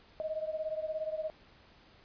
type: beating tone pair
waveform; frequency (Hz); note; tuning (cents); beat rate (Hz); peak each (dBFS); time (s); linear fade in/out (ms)
sine; 622.3 / 639.3; D#5 / D#5; 0 / +47; 17; -35 / -38; 0.2-1.3; 0
effects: pink hiss -60 dBFS RMS until 2.04 s + resampled to 11025 Hz